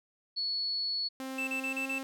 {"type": "tone", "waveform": "sine", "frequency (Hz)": 4400, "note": "C#8", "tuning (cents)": -14, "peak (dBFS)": -30, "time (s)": [0.36, 1.09], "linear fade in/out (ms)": 20}
{"type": "tone with pitch glide", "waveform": "sawtooth", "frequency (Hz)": [263.9, 267.6], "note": ["C4", "C4"], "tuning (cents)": [15, 39], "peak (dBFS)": -33, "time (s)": [1.2, 2.03], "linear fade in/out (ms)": 0, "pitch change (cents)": 24, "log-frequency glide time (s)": [1.58, 1.89]}
{"type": "tone bursts", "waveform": "triangle", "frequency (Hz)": 2648, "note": "E7", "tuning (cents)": 7, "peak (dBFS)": -30, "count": 5, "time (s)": [1.38, 1.986], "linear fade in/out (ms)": 5, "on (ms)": 94, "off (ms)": 34}
{"effects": []}